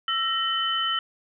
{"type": "tone cluster", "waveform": "sine", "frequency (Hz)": [1332, 1870, 3034], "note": ["E6", "A#6", "F#7"], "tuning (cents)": [18, 5, 43], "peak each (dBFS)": [-27, -32, -25], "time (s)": [0.08, 0.99], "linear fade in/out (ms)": 2, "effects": []}